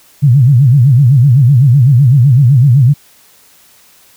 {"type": "tone with vibrato", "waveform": "sine", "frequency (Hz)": 130.81, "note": "C3", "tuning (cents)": 0, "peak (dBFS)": -3, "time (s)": [0.22, 2.94], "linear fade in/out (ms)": 20, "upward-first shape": "sine", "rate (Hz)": 7.9, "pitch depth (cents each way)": 210, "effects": ["white hiss -45 dBFS RMS until 4.16 s"]}